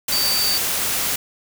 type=tone in noise; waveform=sine; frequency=4605 Hz; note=D8; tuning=35 cents flat; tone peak=-19 dBFS; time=0.12-0.58 s; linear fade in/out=5 ms; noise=white; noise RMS=-22 dBFS; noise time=0.08-1.16 s; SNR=0 dB; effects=none